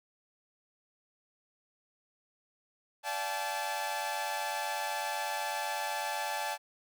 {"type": "tone cluster", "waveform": "sawtooth", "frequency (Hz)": [580, 682, 778, 866], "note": ["D5", "F5", "G5", "A5"], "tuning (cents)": [-22, -41, -13, -28], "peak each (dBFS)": [-38, -38, -36, -31], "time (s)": [3.03, 6.58], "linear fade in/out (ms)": 50, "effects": []}